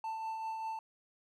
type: tone with tremolo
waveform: triangle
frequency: 888 Hz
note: A5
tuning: 16 cents sharp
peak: -33 dBFS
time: 0.04-0.79 s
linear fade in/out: 2 ms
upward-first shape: triangle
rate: 5.1 Hz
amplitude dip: 35%
effects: none